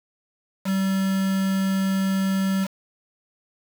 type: tone with quantisation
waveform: triangle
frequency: 192.5 Hz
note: G3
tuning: 31 cents flat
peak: -18 dBFS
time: 0.64-2.68 s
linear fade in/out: 50 ms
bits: 5
effects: none